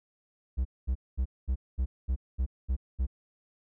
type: tone bursts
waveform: triangle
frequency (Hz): 63.9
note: C2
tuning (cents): -40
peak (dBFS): -23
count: 9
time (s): 0.57-3.068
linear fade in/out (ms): 20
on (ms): 82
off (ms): 220
effects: none